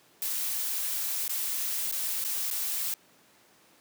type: noise with dropouts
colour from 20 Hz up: blue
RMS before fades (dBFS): -31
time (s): 0.22-2.94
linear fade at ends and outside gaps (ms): 1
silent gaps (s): 1.28-1.294 / 1.914-1.923 / 2.241-2.248 / 2.503-2.51
effects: pink hiss -60 dBFS RMS until 3.8 s + high-pass 200 Hz 12 dB/octave